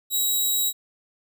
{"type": "tone", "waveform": "10% pulse", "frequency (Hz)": 3856, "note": "B7", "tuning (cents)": -42, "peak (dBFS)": -13, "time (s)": [0.1, 0.73], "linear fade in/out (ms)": 50, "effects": []}